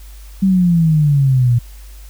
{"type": "exponential sweep", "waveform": "sine", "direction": "down", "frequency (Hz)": [195.7, 117.3], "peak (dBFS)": -9, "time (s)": [0.42, 1.59], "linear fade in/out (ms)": 10, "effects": ["added 50 Hz sine -33 dBFS peak until 2.09 s", "white hiss -46 dBFS RMS until 2.09 s"]}